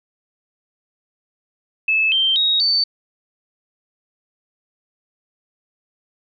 sine tone with pitch steps, 2609 / 3139 / 3776 / 4543 Hz, E7 / G7 / A#7 / C#8, -18 / +2 / +22 / +42 cents, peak -14 dBFS, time 1.88-2.84 s, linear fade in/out 5 ms, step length 240 ms, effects none

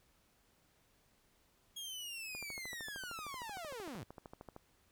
sawtooth linear sweep, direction down, 3300 to 87.31 Hz, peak -40 dBFS, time 1.76-4.04 s, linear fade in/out 10 ms
click train, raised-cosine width 1 ms, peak -35 dBFS, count 30, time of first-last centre 2.35-4.564 s, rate 13.1 Hz
effects pink hiss -72 dBFS RMS until 4.91 s

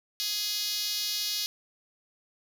5% pulse tone with high-pass filter, 416.8 Hz, G#4, 6 cents sharp, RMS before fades -31 dBFS, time 0.2-1.46 s, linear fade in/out 0 ms, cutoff 4400 Hz, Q 1.7, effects none

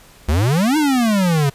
square exponential two-way sweep, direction up then down, 68.2 to 317.5 to 135.3 Hz, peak -14 dBFS, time 0.28-1.5 s, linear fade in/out 10 ms, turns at 0.77 s, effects pink hiss -46 dBFS RMS until 1.54 s + resampled to 32000 Hz

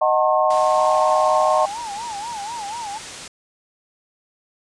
sine chord, D# diminished seventh, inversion none, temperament just, 622.3 / 746.7 / 896 / 1075.3 Hz, D#5 / F#5 / A5 / C6, 0 / +16 / +31 / +47 cents, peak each -18 / -20 / -23 / -20 dBFS, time 0.01-1.66 s, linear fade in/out 10 ms
white low-pass noise, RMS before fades -37 dBFS, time 0.5-3.28 s, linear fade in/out 5 ms, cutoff 8400 Hz, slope 24 dB/octave
sine tone with vibrato, 874 Hz, A5, 12 cents flat, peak -27 dBFS, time 0.77-2.99 s, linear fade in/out 20 ms, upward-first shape sine, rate 4.1 Hz, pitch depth 160 cents each way
effects resampled to 24000 Hz

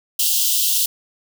white high-pass noise, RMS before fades -18 dBFS, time 0.19-0.86 s, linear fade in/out 5 ms, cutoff 2800 Hz, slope 96 dB/octave, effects none

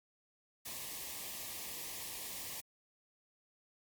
white band-stop noise, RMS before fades -44 dBFS, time 0.65-2.61 s, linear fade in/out 10 ms, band 1200 to 1700 Hz, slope 96 dB/octave, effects Opus 48 kbps

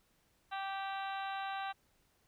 harmonic tone, 390 Hz, G4, 9 cents flat, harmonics 2 / 3 / 4 / 5 / 6 / 7 / 8 / 9 / 10, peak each -39 / -45 / -45 / -53 / -55 / -51 / -55 / -58 / -52 dBFS, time 0.51-1.73 s, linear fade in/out 20 ms, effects pink hiss -73 dBFS RMS until 2.27 s

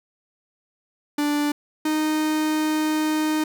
45% pulse tone pair in turn, 293.4 / 309.1 Hz, D4 / D#4, -2 / -11 cents, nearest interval minor second, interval 91 cents, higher second, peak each -20 dBFS, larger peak neither, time 1.18-1.52 / 1.85-3.44 s, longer second, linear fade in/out 5 ms, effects none

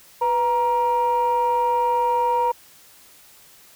sine tone pair together, 493.9 / 941.6 Hz, B4 / A#5, 0 / +17 cents, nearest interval major seventh, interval 1117 cents, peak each -22 / -17 dBFS, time 0.21-2.52 s, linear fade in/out 10 ms, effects tanh soft clip ceiling -13 dBFS + white hiss -50 dBFS RMS until 3.75 s

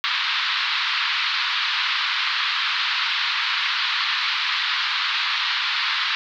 white band-pass noise, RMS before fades -23 dBFS, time 0.04-6.15 s, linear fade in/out 0 ms, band 1000 to 4300 Hz, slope 48 dB/octave, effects none

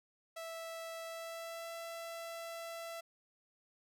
sawtooth tone with pitch glide, 658 to 667.6 Hz, E5 to E5, -3 to +22 cents, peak -39 dBFS, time 0.36-3.01 s, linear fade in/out 10 ms, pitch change +25 cents, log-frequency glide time 1.05-1.7 s, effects none

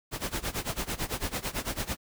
pink noise with tremolo, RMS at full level -30 dBFS, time 0.11-1.97 s, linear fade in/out 50 ms, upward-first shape sine, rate 9 Hz, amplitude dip 90%, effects none

